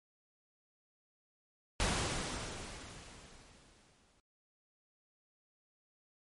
pink noise with exponential decay, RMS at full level -31 dBFS, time 1.8-4.2 s, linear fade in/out 0 ms, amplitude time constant 520 ms, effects low-pass 10000 Hz 12 dB/octave + MP3 48 kbps

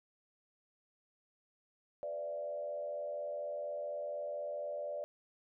sine tone with frequency modulation, 587.3 Hz, D5, in tune, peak -37 dBFS, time 2.03-5.04 s, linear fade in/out 0 ms, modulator 84.2 Hz, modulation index 0.72, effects none

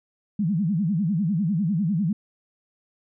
sine tone with vibrato, 182 Hz, F#3, 28 cents flat, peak -20 dBFS, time 0.39-2.13 s, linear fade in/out 5 ms, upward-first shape sine, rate 10 Hz, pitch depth 290 cents each way, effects none

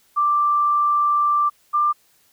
sine tone pair in turn, 1177 / 1189.3 Hz, D6 / D6, +3 / +21 cents, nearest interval unison, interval 18 cents, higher second, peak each -15 dBFS, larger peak neither, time 0.16-1.5 / 1.73-1.93 s, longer first, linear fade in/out 20 ms, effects white hiss -59 dBFS RMS until 2.32 s

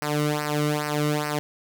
sawtooth tone with flanger, 149.1 Hz, D3, 27 cents sharp, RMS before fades -25 dBFS, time 0.02-1.39 s, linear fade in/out 0 ms, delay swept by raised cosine 0.28 to 1.22 ms, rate 2.4 Hz, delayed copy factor -0.85, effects none

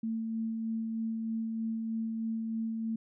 sine tone with tremolo, 224.4 Hz, A3, 34 cents sharp, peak -30 dBFS, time 0.03-2.96 s, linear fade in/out 5 ms, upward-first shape sine, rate 3.2 Hz, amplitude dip 25%, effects none

